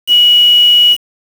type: tone with quantisation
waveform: sine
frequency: 2919 Hz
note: F#7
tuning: 24 cents flat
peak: -4 dBFS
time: 0.07-0.97 s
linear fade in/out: 50 ms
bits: 4
effects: none